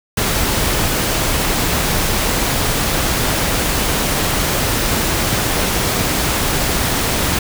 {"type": "noise", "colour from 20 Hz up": "pink", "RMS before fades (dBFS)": -17, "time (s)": [0.17, 7.39], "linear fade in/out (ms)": 5, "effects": []}